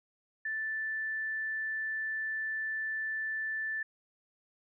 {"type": "tone", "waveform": "sine", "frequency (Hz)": 1760, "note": "A6", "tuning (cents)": 0, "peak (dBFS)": -32, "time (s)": [0.45, 3.83], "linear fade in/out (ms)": 5, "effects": []}